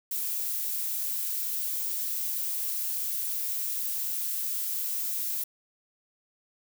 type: noise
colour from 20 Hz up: violet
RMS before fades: -31 dBFS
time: 0.11-5.44 s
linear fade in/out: 5 ms
effects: none